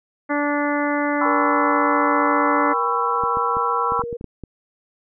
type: harmonic tone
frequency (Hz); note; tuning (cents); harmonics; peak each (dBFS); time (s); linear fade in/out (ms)
290.9; D4; -16; 1 / 2 / 3 / 4 / 5 / 6 / 7; -22 / -25 / -27 / -28 / -29 / -30 / -30; 0.29-2.74; 20
type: chord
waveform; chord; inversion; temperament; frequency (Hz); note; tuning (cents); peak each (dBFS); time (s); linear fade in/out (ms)
sine; C# half-diminished seventh; second; just; 798.3 / 997.9 / 1108.7 / 1330.5; G5 / B5 / C#6 / E6; +31 / +18 / 0 / +16; -28 / -23 / -24 / -23; 1.21-4.02; 2
type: tone with vibrato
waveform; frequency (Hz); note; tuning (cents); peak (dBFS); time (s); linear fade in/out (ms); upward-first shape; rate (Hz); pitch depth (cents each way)
sine; 473; A#4; +25; -26; 1.25-4.17; 10; sine; 18; 14
type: clicks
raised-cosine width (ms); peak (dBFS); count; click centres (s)
3; -20; 10; 3.237 / 3.371 / 3.569 / 3.921 / 3.994 / 4.038 / 4.128 / 4.211 / 4.243 / 4.437
effects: none